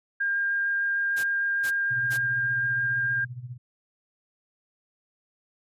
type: tone with vibrato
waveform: sine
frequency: 1606 Hz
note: G6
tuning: 41 cents sharp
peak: -23 dBFS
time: 0.2-3.25 s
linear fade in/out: 10 ms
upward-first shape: triangle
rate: 6.6 Hz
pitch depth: 8 cents each way
type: noise bursts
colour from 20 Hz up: white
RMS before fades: -36 dBFS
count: 3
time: 1.16-2.18 s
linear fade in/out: 20 ms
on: 80 ms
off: 390 ms
type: tone with tremolo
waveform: sine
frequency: 123.47 Hz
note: B2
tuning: in tune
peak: -32 dBFS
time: 1.9-3.58 s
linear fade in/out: 20 ms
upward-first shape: sine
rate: 15 Hz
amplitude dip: 75%
effects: resampled to 32000 Hz